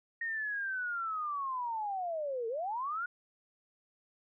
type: linear two-way sweep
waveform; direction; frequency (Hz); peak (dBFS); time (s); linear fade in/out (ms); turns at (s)
sine; down then up; 1864.7 to 440 to 1463; -33; 0.21-3.06; 5; 2.48
effects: none